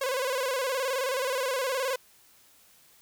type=tone with vibrato; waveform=sawtooth; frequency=523.3 Hz; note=C5; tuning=in tune; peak=-23 dBFS; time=0.01-1.96 s; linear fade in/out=5 ms; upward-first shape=square; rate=19 Hz; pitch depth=73 cents each way; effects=white hiss -59 dBFS RMS until 3.01 s